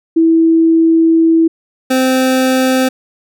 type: tone pair in turn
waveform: sine / 25% pulse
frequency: 327 / 259.5 Hz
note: E4 / C4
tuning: -14 / -14 cents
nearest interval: major third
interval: 400 cents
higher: first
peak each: -6 dBFS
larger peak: neither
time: 0.16-1.48 / 1.9-2.89 s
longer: first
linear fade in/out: 10 ms
effects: none